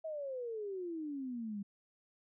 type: exponential sweep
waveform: sine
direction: down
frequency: 651 to 196 Hz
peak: -38 dBFS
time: 0.04-1.63 s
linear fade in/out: 10 ms
effects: none